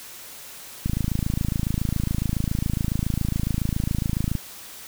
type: click train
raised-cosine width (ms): 5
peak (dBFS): -11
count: 96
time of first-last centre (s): 0.86-4.353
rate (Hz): 27.2
effects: white hiss -41 dBFS RMS until 4.87 s